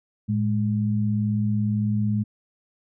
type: tone pair together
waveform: sine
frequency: 110.5 / 208.5 Hz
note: A2 / G#3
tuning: +8 / +7 cents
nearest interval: major seventh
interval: 1099 cents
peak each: -23 dBFS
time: 0.28-2.24 s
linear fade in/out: 20 ms
effects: none